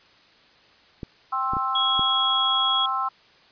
clicks, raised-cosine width 3 ms, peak -19 dBFS, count 4, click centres 1.032 / 1.535 / 1.568 / 1.994 s
sine chord, C major, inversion second, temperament equal with one note detuned, 784 / 1055.6 / 1318.5 Hz, G5 / C6 / E6, 0 / +15 / 0 cents, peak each -30 / -26 / -26 dBFS, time 1.32-3.09 s, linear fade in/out 10 ms
sine tone, 3320 Hz, G#7, 1 cent flat, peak -21 dBFS, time 1.75-2.86 s, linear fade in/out 5 ms
effects white hiss -55 dBFS RMS until 3.51 s + resampled to 11025 Hz

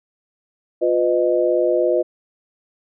sine tone cluster, 353.6 / 502 / 619 Hz, F4 / B4 / D#5, +22 / +28 / -9 cents, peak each -19 dBFS, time 0.81-2.03 s, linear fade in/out 20 ms, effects none

